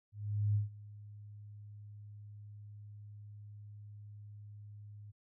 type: tone with ADSR envelope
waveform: sine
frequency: 103.83 Hz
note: G#2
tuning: in tune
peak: -27 dBFS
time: 0.12-5.12 s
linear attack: 430 ms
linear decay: 140 ms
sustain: -21 dB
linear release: 20 ms
effects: none